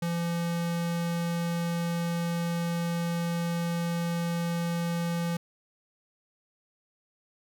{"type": "tone", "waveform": "square", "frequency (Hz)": 170.2, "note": "F3", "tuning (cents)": -44, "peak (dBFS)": -28, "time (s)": [0.02, 5.37], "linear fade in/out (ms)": 5, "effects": []}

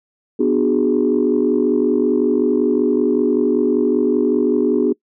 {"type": "chord", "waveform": "sine", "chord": "G# half-diminished seventh", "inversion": "first", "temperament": "equal with one note detuned", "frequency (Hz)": [246.9, 297.2, 370, 415.3], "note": ["B3", "D4", "F#4", "G#4"], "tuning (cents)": [0, 21, 0, 0], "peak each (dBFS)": -18, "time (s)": [0.39, 4.93], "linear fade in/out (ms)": 10, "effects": ["noise-tail reverb RT60 0.1 s tail -24 dB re dry", "tanh soft clip ceiling -5 dBFS"]}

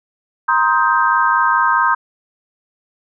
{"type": "chord", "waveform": "sine", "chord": "C minor seventh", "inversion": "third", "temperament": "just", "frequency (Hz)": [941.9, 1046.5, 1255.8, 1569.8], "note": ["Bb5", "C6", "Eb6", "G6"], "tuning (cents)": [18, 0, 16, 2], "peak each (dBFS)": -17, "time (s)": [0.48, 1.95], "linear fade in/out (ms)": 10, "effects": []}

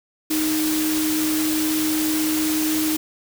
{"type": "tone in noise", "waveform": "sine", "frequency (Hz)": 311.1, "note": "D#4", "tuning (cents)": 0, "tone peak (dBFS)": -20, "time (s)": [0.3, 2.97], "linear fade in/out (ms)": 10, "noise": "white", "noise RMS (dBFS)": -26, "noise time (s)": [0.3, 2.97], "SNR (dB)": 3, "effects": []}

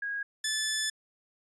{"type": "tone pair in turn", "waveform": ["sine", "10% pulse"], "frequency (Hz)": [1643, 1740.5], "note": ["G#6", "A6"], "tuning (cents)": [-19, -19], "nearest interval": "minor second", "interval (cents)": 100, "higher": "second", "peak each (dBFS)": [-31, -19], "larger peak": "second", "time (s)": [[0.02, 0.23], [0.44, 0.9]], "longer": "second", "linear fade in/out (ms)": 5, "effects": ["resampled to 22050 Hz"]}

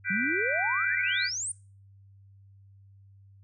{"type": "chord", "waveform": "sine", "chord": "G major seventh", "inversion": "third", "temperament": "equal", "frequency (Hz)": [1480, 1568, 1975.5, 2349], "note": ["F#6", "G6", "B6", "D7"], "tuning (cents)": [0, 0, 0, 0], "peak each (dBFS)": -32, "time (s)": [0.04, 1.3], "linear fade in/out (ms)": 50}
{"type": "exponential sweep", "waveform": "sine", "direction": "up", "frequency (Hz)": [178.3, 9397], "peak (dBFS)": -30, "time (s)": [0.1, 1.52], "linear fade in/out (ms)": 5}
{"effects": ["noise-tail reverb RT60 0.4 s tail -23 dB re dry", "added 98 Hz sine -52 dBFS peak until 3.43 s"]}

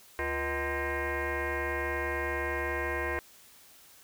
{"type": "tone with frequency modulation", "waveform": "sine", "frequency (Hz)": 759, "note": "F#5", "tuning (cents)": 44, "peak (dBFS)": -29, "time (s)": [0.19, 3.19], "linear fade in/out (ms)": 0, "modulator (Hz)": 277, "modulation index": 5, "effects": ["white hiss -56 dBFS RMS until 4.03 s"]}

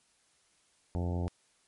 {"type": "harmonic tone", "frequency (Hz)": 87.7, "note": "F2", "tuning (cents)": 8, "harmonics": [1, 2, 3, 4, 5, 6, 7, 8, 9, 10], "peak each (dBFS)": [-31, -37, -41, -43, -45, -47, -48, -49, -50, -51], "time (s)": [0.95, 1.28], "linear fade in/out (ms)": 0, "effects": ["white hiss -69 dBFS RMS until 1.67 s", "MP3 48 kbps"]}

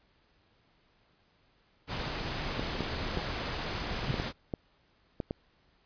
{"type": "noise", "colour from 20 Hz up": "pink", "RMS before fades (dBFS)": -35, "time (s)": [1.87, 4.33], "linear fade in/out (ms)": 50}
{"type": "clicks", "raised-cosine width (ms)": 2, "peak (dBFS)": -19, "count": 8, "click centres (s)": [2.595, 2.807, 3.173, 4.142, 4.199, 4.538, 5.202, 5.309]}
{"type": "tone with exponential growth", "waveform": "sine", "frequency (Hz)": 136.2, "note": "C#3", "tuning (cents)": -30, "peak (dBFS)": -23, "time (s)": [4.01, 4.11], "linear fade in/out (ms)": 2, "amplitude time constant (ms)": 20}
{"effects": ["pink hiss -68 dBFS RMS until 5.85 s", "resampled to 11025 Hz"]}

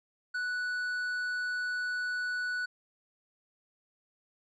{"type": "tone with tanh clipping", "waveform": "sine", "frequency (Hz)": 1480, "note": "F#6", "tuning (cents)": 0, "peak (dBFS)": -32, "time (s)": [0.34, 2.66], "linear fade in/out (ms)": 10, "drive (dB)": 7, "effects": []}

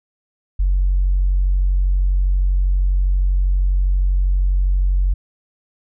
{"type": "tone", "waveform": "sine", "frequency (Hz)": 46.25, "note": "F#1", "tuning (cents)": 0, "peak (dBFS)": -12, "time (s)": [0.59, 5.14], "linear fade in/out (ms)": 10, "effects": ["tanh soft clip ceiling -9 dBFS"]}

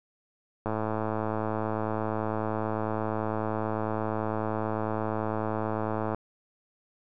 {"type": "click train", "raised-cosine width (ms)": 1, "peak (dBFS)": -16, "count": 599, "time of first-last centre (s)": [0.66, 6.146], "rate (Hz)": 109, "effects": []}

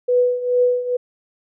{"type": "tone with tremolo", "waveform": "sine", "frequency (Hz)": 493.9, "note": "B4", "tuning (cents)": 0, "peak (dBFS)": -11, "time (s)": [0.08, 0.97], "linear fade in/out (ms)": 10, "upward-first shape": "triangle", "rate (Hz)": 2.3, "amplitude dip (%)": 80, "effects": []}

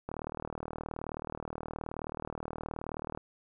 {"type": "click train", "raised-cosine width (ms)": 1, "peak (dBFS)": -23, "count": 121, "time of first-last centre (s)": [0.09, 3.175], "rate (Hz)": 38.9, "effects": []}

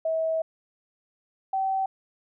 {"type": "tone pair in turn", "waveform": "sine", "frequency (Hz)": [645, 769.1], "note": ["E5", "G5"], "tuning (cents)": [-38, -33], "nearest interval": "minor third", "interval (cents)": 305, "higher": "second", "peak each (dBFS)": -23, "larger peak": "neither", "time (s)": [[0.05, 0.42], [1.53, 1.86]], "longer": "first", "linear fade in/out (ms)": 5, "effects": []}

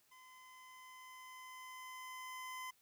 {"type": "tone with level ramp", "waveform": "25% pulse", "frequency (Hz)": 1024, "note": "C6", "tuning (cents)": -38, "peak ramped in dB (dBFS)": [-55, -40], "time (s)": [0.11, 2.71], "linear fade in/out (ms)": 10, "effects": ["white hiss -73 dBFS RMS until 2.81 s"]}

